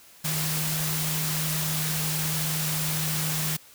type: tone in noise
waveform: sine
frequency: 155.56 Hz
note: D#3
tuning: in tune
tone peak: -29 dBFS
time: 0.24-3.57 s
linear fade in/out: 10 ms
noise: white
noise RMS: -29 dBFS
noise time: 0.24-3.57 s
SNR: -3 dB
effects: white hiss -52 dBFS RMS until 3.74 s